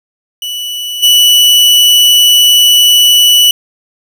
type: tone with level steps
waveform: 40% pulse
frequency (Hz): 2959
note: F#7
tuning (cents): -1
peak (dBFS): -16 / -3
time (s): 0.42-3.51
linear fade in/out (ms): 2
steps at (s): 1.02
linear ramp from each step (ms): 20
effects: none

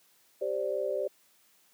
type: chord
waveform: sine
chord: G suspended fourth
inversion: none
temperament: equal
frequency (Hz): 392 / 523.3 / 587.3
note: G4 / C5 / D5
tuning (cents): 0 / 0 / 0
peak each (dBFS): -34 / -33 / -32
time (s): 0.41-1.08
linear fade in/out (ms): 10
effects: white hiss -65 dBFS RMS until 1.73 s + high-pass 150 Hz 12 dB/octave

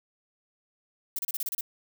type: noise bursts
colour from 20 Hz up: violet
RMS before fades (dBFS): -31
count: 8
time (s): 1.16-1.609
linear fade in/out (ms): 2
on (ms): 29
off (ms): 31
effects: none

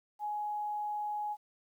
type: tone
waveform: sine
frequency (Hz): 837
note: G#5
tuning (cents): +13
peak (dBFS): -33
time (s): 0.19-1.37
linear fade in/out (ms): 50
effects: 11-bit

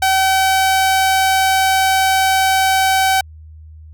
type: tone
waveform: sawtooth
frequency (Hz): 765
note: G5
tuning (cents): -42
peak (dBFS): -8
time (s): 0.02-3.21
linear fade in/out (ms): 5
effects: added 78 Hz sine -35 dBFS peak until 3.93 s

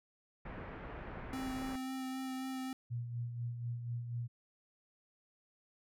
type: low-pass noise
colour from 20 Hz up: pink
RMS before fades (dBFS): -46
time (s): 0.45-1.76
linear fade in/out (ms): 5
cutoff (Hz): 2100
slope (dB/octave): 24
type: tone with vibrato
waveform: square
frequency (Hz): 261.6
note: C4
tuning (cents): 0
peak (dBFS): -39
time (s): 1.33-2.73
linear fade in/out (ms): 2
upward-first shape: sine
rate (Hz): 3.7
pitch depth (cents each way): 13
type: tone with tremolo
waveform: sine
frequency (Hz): 119.2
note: A#2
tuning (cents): +39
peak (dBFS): -35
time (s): 2.9-4.28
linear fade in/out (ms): 20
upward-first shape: sine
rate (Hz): 4.1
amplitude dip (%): 50
effects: none

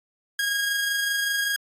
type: tone with amplitude modulation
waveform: sawtooth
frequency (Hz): 1635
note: G#6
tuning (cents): -28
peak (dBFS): -18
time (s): 0.39-1.56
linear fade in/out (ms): 2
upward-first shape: sine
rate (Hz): 25.2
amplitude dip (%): 30
effects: AAC 48 kbps

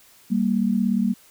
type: tone pair together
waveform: sine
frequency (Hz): 196 / 233.1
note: G3 / A#3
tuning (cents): 0 / 0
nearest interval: minor third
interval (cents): 300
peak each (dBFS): -21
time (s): 0.3-1.14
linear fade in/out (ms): 20
effects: white hiss -53 dBFS RMS until 1.3 s

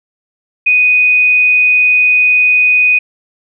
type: tone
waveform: sine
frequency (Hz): 2489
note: D#7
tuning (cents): 0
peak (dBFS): -6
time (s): 0.66-2.99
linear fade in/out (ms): 10
effects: none

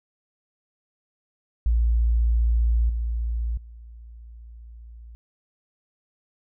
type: tone with level steps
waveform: sine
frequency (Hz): 57.5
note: A#1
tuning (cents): -23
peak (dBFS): -17 / -23 / -40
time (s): 1.66-5.15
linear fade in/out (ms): 0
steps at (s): 2.89 / 3.57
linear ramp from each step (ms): 5
effects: none

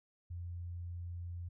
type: tone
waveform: sine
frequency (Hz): 87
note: F2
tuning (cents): -6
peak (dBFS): -40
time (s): 0.3-1.49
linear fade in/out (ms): 10
effects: none

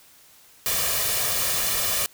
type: noise with comb filter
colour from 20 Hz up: white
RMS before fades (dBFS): -24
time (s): 0.66-2.06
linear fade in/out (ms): 0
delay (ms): 1.7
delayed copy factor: +0.6
effects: white hiss -53 dBFS RMS until 2.13 s

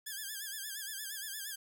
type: tone with vibrato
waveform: 5% pulse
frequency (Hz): 1662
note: G#6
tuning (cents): +1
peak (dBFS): -29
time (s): 0.06-1.56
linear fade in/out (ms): 10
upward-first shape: sine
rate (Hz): 8.6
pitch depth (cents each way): 100
effects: none

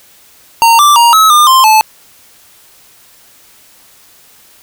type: tone with pitch steps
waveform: square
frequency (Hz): 921 / 1174 / 941 / 1289 / 1205 / 1048 / 870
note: A#5 / D6 / A#5 / E6 / D6 / C6 / A5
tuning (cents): -21 / -1 / +16 / -39 / +44 / +2 / -20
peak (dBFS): -4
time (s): 0.62-1.81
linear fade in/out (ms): 0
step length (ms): 170
effects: white hiss -43 dBFS RMS until 4.62 s

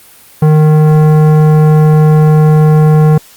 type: tone with tanh clipping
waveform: sine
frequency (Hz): 153.9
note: D#3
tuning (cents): -19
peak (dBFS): -5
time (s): 0.42-3.18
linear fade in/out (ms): 5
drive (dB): 15
effects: white hiss -39 dBFS RMS until 3.36 s + Opus 32 kbps

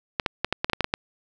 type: clicks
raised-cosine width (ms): 0.3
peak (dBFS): -6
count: 10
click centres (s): 0.198 / 0.262 / 0.446 / 0.526 / 0.645 / 0.698 / 0.733 / 0.807 / 0.844 / 0.939
effects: none

